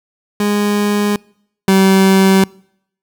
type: tone pair in turn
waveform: 30% pulse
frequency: 206.2 / 192.04 Hz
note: G#3 / G3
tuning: -12 / -35 cents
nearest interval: minor second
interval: 123 cents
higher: first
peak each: -10 / -5 dBFS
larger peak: second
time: 0.4-1.16 / 1.68-2.44 s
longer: neither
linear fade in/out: 2 ms
effects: noise-tail reverb RT60 0.7 s tail -26 dB re dry